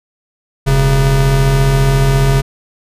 square tone pair together, 40.34 / 135.7 Hz, E1 / C#3, -37 / -36 cents, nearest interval octave + major sixth, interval 2101 cents, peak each -14 / -11 dBFS, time 0.66-2.42 s, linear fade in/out 20 ms, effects resampled to 32000 Hz

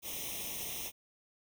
white noise with comb filter, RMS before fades -40 dBFS, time 0.02-0.92 s, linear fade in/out 50 ms, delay 0.33 ms, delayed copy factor +0.95, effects none

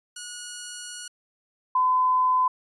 5% pulse / sine tone pair in turn, 1453 / 1015.6 Hz, F#6 / B5, -32 / +48 cents, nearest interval tritone, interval 620 cents, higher first, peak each -23 / -18 dBFS, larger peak second, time 0.16-1.08 / 1.75-2.48 s, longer first, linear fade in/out 5 ms, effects resampled to 24000 Hz

